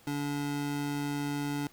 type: tone pair together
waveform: square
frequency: 143.95 / 287.9 Hz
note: D3 / D4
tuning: -34 / -34 cents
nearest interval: octave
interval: 1200 cents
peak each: -37 / -33 dBFS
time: 0.07-1.67 s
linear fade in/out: 2 ms
effects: pink hiss -59 dBFS RMS until 1.72 s